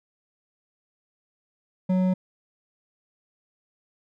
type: tone with hard clipping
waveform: sine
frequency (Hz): 185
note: F#3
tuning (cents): 0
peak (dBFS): -21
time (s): 1.89-2.14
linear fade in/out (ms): 10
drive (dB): 8
effects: none